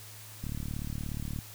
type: click train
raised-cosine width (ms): 5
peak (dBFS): -24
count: 36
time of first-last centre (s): 0.44-1.389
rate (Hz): 36.9
effects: added 106 Hz sine -50 dBFS peak until 1.54 s + white hiss -49 dBFS RMS until 1.54 s